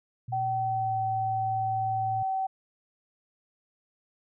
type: tone with pitch glide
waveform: sine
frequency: 119.9 to 111.87 Hz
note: A#2 to A2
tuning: +49 to +29 cents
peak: -34 dBFS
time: 0.28-2.23 s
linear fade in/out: 5 ms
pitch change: -120 cents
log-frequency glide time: 0.43-0.98 s
type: tone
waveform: sine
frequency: 765 Hz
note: G5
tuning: 42 cents flat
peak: -26 dBFS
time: 0.32-2.47 s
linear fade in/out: 10 ms
effects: none